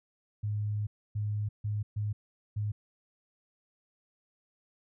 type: tone bursts at uneven times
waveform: sine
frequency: 104.8 Hz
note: G#2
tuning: 16 cents sharp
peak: -29 dBFS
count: 5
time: 0.43-0.87 / 1.15-1.49 / 1.64-1.83 / 1.96-2.13 / 2.56-2.72 s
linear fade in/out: 10 ms
effects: none

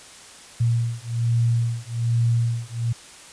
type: beating tone pair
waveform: sine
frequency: 116.54 / 117.74 Hz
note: A#2 / A#2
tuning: 0 / +18 cents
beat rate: 1.2 Hz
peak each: -22 dBFS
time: 0.6-2.93 s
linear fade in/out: 10 ms
effects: white hiss -44 dBFS RMS until 3.32 s + resampled to 22050 Hz

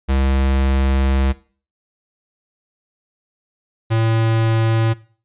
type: tone pair in turn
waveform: square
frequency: 67 / 112.68 Hz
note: C2 / A2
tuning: +42 / +42 cents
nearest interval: major sixth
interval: 900 cents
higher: second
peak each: -15 dBFS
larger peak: neither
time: 0.08-1.33 / 3.9-4.94 s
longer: first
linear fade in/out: 20 ms
effects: noise-tail reverb RT60 0.4 s tail -19 dB re dry + resampled to 8000 Hz

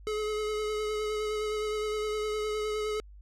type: tone with vibrato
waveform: square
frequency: 426.2 Hz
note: G#4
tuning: 45 cents sharp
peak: -30 dBFS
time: 0.07-3 s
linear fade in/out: 0 ms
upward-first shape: sine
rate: 9.7 Hz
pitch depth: 18 cents each way
effects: added 50 Hz sine -47 dBFS peak until 3.21 s + low-pass 8000 Hz 12 dB/octave

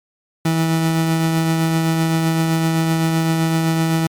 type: tone with tremolo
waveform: 30% pulse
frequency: 162.6 Hz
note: E3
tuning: 23 cents flat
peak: -11 dBFS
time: 0.45-4.07 s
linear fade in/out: 5 ms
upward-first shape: triangle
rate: 7.8 Hz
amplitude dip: 30%
effects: MP3 96 kbps

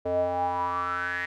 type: tone with band-pass filter sweep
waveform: square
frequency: 89 Hz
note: F2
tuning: 33 cents sharp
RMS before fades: -28 dBFS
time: 0.05-1.26 s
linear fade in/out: 10 ms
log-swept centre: 540 to 1900 Hz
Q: 8.6
effects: none

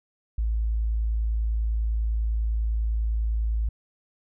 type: tone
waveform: sine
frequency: 55 Hz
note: A1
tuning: in tune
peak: -22 dBFS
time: 0.38-3.69 s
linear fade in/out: 5 ms
effects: none

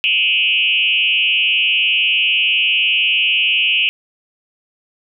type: tone with frequency modulation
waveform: sine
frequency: 2753 Hz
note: F7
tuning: 25 cents flat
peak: -12 dBFS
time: 0.04-3.89 s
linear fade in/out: 0 ms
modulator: 189 Hz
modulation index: 1.6
effects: none

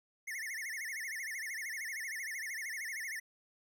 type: tone with vibrato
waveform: square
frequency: 1959 Hz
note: B6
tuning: 15 cents flat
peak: -39 dBFS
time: 0.27-3.2 s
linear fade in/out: 10 ms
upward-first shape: sine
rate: 13 Hz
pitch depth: 200 cents each way
effects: none

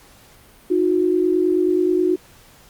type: tone pair together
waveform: sine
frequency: 313.5 / 362.9 Hz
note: D#4 / F#4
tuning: +13 / -34 cents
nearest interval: minor third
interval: 253 cents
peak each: -20 / -16 dBFS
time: 0.7-2.16 s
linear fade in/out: 10 ms
effects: pink hiss -49 dBFS RMS until 2.69 s + Opus 48 kbps

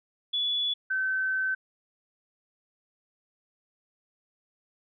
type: tone pair in turn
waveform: sine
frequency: 3424 / 1534.1 Hz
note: A7 / G6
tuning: -48 / -38 cents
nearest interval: octave + major second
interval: 1390 cents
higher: first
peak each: -25 dBFS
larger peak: neither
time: 0.33-0.74 / 0.9-1.55 s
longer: second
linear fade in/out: 10 ms
effects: none

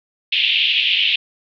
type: band-pass noise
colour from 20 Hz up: pink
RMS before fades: -17 dBFS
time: 0.32-1.16 s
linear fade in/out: 5 ms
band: 2600 to 3400 Hz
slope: 48 dB/octave
effects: none

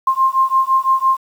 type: beating tone pair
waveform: sine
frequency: 1056 / 1061.9 Hz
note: C6 / C6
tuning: +16 / +25 cents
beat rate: 5.9 Hz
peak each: -15 dBFS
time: 0.07-1.17 s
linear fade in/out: 5 ms
effects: 7-bit

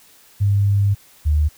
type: tone pair in turn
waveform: sine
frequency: 100.6 / 75.29 Hz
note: G2 / D2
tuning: +45 / +44 cents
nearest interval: perfect fourth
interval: 501 cents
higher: first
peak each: -13 dBFS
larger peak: neither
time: 0.4-0.95 / 1.25-1.49 s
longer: first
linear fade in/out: 20 ms
effects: white hiss -50 dBFS RMS until 1.57 s

